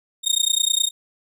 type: tone with amplitude modulation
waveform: 25% pulse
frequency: 3698 Hz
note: A#7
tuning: 15 cents flat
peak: -10 dBFS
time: 0.23-0.91 s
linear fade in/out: 50 ms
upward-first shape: sine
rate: 29.7 Hz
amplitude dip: 100%
effects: none